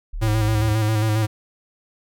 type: exponential sweep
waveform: sine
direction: up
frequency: 35.56 to 82.41 Hz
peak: -25 dBFS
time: 0.13-0.74 s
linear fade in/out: 10 ms
type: tone with vibrato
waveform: square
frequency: 108.5 Hz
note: A2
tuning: 24 cents flat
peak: -18 dBFS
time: 0.21-1.27 s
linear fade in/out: 20 ms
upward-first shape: square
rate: 7.4 Hz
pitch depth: 33 cents each way
effects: none